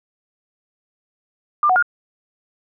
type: tone with pitch steps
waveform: sine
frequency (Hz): 1194 / 739 / 1420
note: D6 / F#5 / F6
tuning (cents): +28 / -2 / +28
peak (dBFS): -12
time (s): 1.63-1.825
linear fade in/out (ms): 2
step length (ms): 65
effects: none